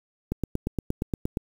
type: click train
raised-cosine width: 3 ms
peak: -13 dBFS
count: 10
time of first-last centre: 0.32-1.371 s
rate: 8.56 Hz
effects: 7-bit